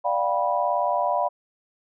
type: chord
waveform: sine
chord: G dominant seventh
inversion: second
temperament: just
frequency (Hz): 588 / 705.6 / 784 / 980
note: D5 / F5 / G5 / B5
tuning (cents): +2 / +18 / 0 / -14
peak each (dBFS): -26 / -25 / -29 / -25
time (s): 0.04-1.29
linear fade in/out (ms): 20
effects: none